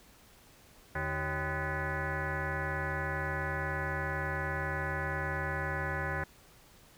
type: tone with frequency modulation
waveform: sine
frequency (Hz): 784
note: G5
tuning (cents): 0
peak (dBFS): -31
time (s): 0.95-6.24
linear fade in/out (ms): 5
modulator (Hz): 234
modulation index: 4.7
effects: pink hiss -59 dBFS RMS until 6.97 s